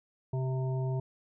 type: harmonic tone with a mistuned harmonic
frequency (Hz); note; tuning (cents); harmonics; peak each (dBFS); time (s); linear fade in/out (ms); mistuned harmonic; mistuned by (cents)
131.1; C3; +4; 1 / 3 / 5 / 7; -29 / -39 / -43 / -46; 0.33-1; 5; 3; -24
effects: none

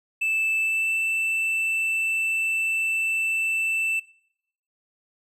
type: tone with pitch glide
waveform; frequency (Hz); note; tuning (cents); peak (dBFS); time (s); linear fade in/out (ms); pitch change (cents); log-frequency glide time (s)
triangle; 2637 to 2657; E7 to E7; 0 to +13; -20; 0.21-4; 10; +13; 0.59-0.91
effects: noise-tail reverb RT60 0.8 s tail -23 dB re dry

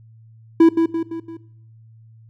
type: tone with echo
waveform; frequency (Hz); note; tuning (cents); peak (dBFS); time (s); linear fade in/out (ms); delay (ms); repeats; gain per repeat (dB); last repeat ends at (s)
triangle; 329.6; E4; 0; -5; 0.6-0.69; 5; 170; 4; -6; 1.37
effects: noise-tail reverb RT60 0.7 s tail -19 dB re dry + added 112 Hz sine -44 dBFS peak until 2.29 s

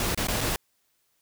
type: noise with dropouts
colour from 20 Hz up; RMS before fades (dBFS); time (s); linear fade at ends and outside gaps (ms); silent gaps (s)
pink; -27; 0-0.56; 1; 0.147-0.175 / 0.271-0.284 / 0.408-0.411
effects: white hiss -71 dBFS RMS until 1.21 s

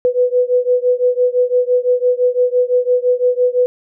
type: beating tone pair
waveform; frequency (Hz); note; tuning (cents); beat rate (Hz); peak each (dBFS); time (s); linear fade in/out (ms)
sine; 493.9 / 499.8; B4 / B4; 0 / +21; 5.9; -14 / -15; 0.05-3.66; 0
effects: none

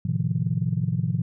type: chord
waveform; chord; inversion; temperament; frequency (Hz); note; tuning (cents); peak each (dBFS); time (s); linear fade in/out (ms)
sine; F dominant seventh; first; equal with one note detuned; 110 / 129.16 / 155.56 / 174.61; A2 / C3 / Eb3 / F3; 0 / -22 / 0 / 0; -27; 0.05-1.22; 5
effects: tanh soft clip ceiling -11 dBFS

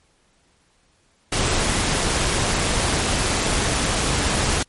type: noise with amplitude modulation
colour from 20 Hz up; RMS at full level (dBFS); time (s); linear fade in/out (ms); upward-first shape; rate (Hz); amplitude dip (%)
pink; -19; 1.32-4.63; 5; sine; 195; 35
effects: pink hiss -61 dBFS RMS until 4.68 s + MP3 48 kbps

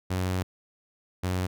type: tone pair in turn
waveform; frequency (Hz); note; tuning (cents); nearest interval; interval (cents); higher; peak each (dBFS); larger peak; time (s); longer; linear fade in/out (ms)
sawtooth; 92.2 / 91.62; F#2 / F#2; -6 / -17; unison; 11; first; -22; neither; 0.1-0.43 / 1.23-1.47; first; 10
effects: none

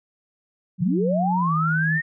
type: tone with pitch glide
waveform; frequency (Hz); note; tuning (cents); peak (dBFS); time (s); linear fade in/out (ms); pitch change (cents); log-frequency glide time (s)
sine; 180.8 to 159.22; F#3 to D#3; -40 to +40; -21; 0.78-2.01; 50; -220; 1.38-1.54
type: linear sweep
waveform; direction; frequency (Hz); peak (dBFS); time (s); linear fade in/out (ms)
sine; up; 110 to 1873; -21; 0.8-2.02; 20
effects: none

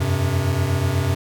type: chord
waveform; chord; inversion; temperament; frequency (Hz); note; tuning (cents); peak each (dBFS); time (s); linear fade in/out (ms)
square; F suspended second; none; equal with one note detuned; 87.31 / 95.48 / 130.81; F2 / G2 / C3; 0 / -45 / 0; -26 / -22 / -23; 0-1.15; 10
effects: none

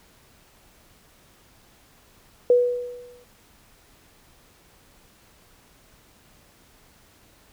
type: tone with exponential decay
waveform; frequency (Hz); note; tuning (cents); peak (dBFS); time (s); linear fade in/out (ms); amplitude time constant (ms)
sine; 489.5; B4; -15; -11; 2.5-3.24; 2; 160
effects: pink hiss -56 dBFS RMS until 7.52 s

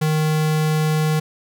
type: tone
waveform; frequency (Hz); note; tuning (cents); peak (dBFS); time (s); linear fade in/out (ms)
square; 155.1; D#3; -5; -17; 0.01-1.2; 10
effects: none

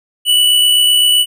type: tone with amplitude modulation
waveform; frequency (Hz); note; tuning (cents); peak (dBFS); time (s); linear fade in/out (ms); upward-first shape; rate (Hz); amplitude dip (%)
square; 2960; F#7; 0; -7; 0.25-1.26; 50; sine; 67.8; 35
effects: none

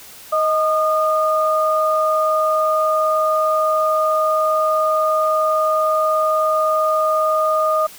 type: tone pair together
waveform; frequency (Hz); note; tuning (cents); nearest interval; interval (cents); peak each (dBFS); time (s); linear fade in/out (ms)
sine; 627.2 / 1223; D#5 / D#6; +14 / -30; octave; 1156; -17; 0.32-7.87; 10
effects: white hiss -40 dBFS RMS until 7.98 s

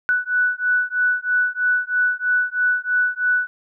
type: beating tone pair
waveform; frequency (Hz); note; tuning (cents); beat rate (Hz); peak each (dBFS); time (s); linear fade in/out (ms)
sine; 1482 / 1485.1; F#6 / F#6; +2 / +6; 3.1; -20; 0.09-3.47; 0
effects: none

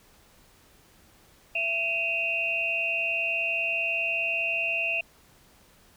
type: tone cluster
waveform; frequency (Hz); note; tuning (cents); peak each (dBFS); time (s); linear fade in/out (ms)
sine; 666 / 2525 / 2745; E5 / D#7 / F7; +18 / +25 / -31; -35 / -28 / -28; 1.55-5.01; 5
effects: pink hiss -58 dBFS RMS until 5.96 s

